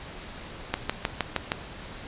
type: click train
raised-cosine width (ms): 0.3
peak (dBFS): -8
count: 6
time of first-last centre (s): 0.74-1.519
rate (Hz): 6.42
effects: pink hiss -41 dBFS RMS until 2.07 s + resampled to 8000 Hz